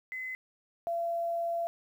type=tone pair in turn; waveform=sine; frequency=2035 / 679.1 Hz; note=C7 / F5; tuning=-49 / -49 cents; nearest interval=octave + perfect fifth; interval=1900 cents; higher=first; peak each=-35 / -29 dBFS; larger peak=second; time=0.12-0.35 / 0.87-1.67 s; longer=second; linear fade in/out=0 ms; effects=10-bit